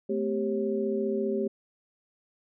sine tone cluster, 219.3 / 254.1 / 393.2 / 542 Hz, A3 / B3 / G4 / C#5, -6 / +49 / +5 / -39 cents, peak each -31 / -36 / -28 / -35 dBFS, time 0.09-1.48 s, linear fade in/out 10 ms, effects none

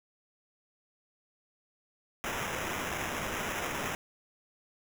white noise with sample-and-hold, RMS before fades -35 dBFS, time 2.24-3.95 s, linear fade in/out 0 ms, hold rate 4410 Hz, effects none

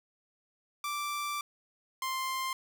sawtooth tone pair in turn, 1172 / 1050.2 Hz, D6 / C6, -4 / +6 cents, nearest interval major second, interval 190 cents, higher first, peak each -29 / -28 dBFS, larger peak second, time 0.84-1.41 / 2.02-2.53 s, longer first, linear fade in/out 2 ms, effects none

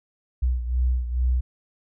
sine beating tone pair, 61.74 / 64.04 Hz, B1 / C2, 0 / -37 cents, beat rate 2.3 Hz, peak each -21 / -27 dBFS, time 0.42-1.41 s, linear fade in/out 10 ms, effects none

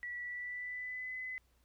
sine tone with pitch glide, 1947 to 2020 Hz, B6 to B6, -25 to +39 cents, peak -39 dBFS, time 0.03-1.38 s, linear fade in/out 0 ms, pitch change +64 cents, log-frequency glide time 0.19-1.15 s, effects added 60 Hz sine -70 dBFS peak until 1.64 s + pink hiss -75 dBFS RMS until 1.64 s

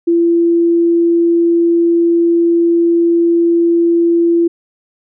sine tone, 339 Hz, E4, 49 cents sharp, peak -8 dBFS, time 0.07-4.48 s, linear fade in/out 10 ms, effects none

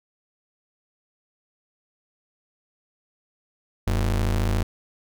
square ring-modulated tone, 69.3 Hz, C#2, in tune, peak -18 dBFS, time 3.87-4.63 s, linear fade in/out 5 ms, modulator 26.9 Hz, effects none

